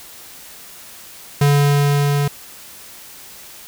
square tone with level ramp, 143.4 Hz, D3, 41 cents flat, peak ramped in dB -11 to -16 dBFS, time 1.41-2.28 s, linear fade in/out 5 ms, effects white hiss -39 dBFS RMS until 3.67 s

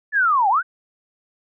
sine linear two-way sweep, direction down then up, 1760 to 747 to 1590 Hz, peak -14 dBFS, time 0.12-0.63 s, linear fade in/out 50 ms, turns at 0.49 s, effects none

